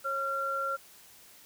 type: tone pair together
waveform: sine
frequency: 545 / 1373.3 Hz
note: C#5 / F6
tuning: -29 / -30 cents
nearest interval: octave + major third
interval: 1599 cents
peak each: -36 / -30 dBFS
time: 0.04-0.77 s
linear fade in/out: 20 ms
effects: white hiss -55 dBFS RMS until 1.45 s